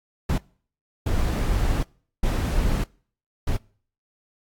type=noise bursts at uneven times; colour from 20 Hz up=brown; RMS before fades=-22 dBFS; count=4; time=0.29-0.38 / 1.06-1.83 / 2.23-2.84 / 3.47-3.57 s; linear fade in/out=5 ms; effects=noise-tail reverb RT60 0.5 s tail -25 dB re dry + AAC 64 kbps